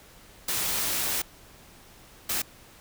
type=noise bursts at uneven times; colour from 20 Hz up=white; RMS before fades=-28 dBFS; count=2; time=0.48-1.22 / 2.29-2.42 s; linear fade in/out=5 ms; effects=pink hiss -52 dBFS RMS until 2.8 s